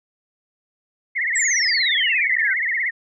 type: tone with vibrato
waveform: sine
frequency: 1983 Hz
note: B6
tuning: 7 cents sharp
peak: -19 dBFS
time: 1.15-2.91 s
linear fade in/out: 20 ms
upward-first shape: triangle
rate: 17 Hz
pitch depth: 190 cents each way
type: exponential sweep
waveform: sine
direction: down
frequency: 7890 to 1495 Hz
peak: -19 dBFS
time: 1.35-2.54 s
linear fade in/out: 10 ms
effects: none